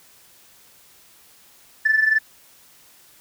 sine tone with amplitude modulation, 1754 Hz, A6, 6 cents flat, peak -11 dBFS, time 1.85-2.19 s, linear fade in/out 10 ms, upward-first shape sine, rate 22.8 Hz, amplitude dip 70%, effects tanh soft clip ceiling -9 dBFS + white hiss -52 dBFS RMS until 3.2 s

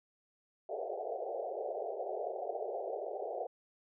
white band-pass noise, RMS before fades -39 dBFS, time 0.69-3.47 s, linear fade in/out 5 ms, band 380 to 760 Hz, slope 96 dB/octave, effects none

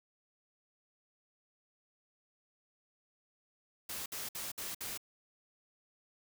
white noise bursts, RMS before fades -41 dBFS, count 5, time 3.89-4.976 s, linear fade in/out 5 ms, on 170 ms, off 59 ms, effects none

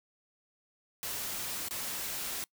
white noise with dropouts, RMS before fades -37 dBFS, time 1.03-2.44 s, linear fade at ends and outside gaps 0 ms, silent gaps 1.684-1.709 s, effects noise-tail reverb RT60 0.1 s tail -24 dB re dry

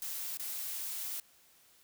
blue noise with dropouts, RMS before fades -39 dBFS, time 0.02-1.2 s, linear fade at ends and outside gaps 1 ms, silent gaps 0.372-0.396 s, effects white hiss -64 dBFS RMS until 1.83 s

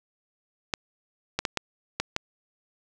clicks, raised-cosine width 0.2 ms, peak -8 dBFS, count 6, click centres 0.738 / 1.39 / 1.452 / 1.573 / 2 / 2.164 s, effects none

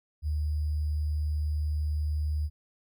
sine tone with sample-and-hold, 75.5 Hz, D2, 48 cents sharp, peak -26 dBFS, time 0.22-2.5 s, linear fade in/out 50 ms, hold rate 4900 Hz, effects none

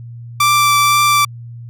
sawtooth tone with vibrato, 1171 Hz, D6, 5 cents flat, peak -6 dBFS, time 0.4-1.25 s, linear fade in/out 5 ms, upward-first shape triangle, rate 2 Hz, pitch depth 11 cents each way, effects added 118 Hz sine -29 dBFS peak until 1.69 s

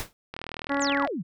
pink noise with exponential decay, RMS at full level -29 dBFS, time 0-0.13 s, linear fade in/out 0 ms, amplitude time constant 27 ms
click train, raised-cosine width 0.3 ms, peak -19 dBFS, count 30, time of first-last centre 0.34-1.074 s, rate 39.5 Hz
harmonic tone, 280.5 Hz, C#4, 21 cents sharp, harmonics 1 / 2 / 3 / 4 / 5 / 6 / 7, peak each -27 / -30 / -32 / -33 / -34 / -35 / -35 dBFS, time 0.69-1.07 s, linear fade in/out 20 ms
sine exponential sweep, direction down, 8480 to 146.83 Hz, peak -28 dBFS, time 0.8-1.23 s, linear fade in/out 20 ms
effects none

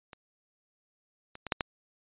clicks, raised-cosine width 0.3 ms, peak -29 / -28 / -21 / -10 / -12 dBFS, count 5, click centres 0.132 / 1.354 / 1.467 / 1.522 / 1.608 s, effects resampled to 8000 Hz

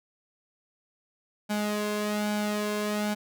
sawtooth tone with flanger, 209.3 Hz, G#3, 14 cents sharp, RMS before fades -29 dBFS, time 1.49-3.15 s, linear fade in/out 20 ms, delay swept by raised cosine 1.3 to 1.87 ms, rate 1.2 Hz, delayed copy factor +0.65, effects none

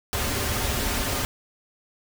pink noise with comb filter, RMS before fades -26 dBFS, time 0.13-1.25 s, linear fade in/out 0 ms, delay 6.1 ms, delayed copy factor -0.55, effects none

